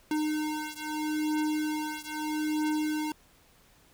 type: beating tone pair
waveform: square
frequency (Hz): 305.6 / 306.38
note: D#4 / D#4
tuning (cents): -31 / -27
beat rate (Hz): 0.78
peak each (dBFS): -32 / -33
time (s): 0.11-3.12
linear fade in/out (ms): 2
effects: pink hiss -61 dBFS RMS until 3.93 s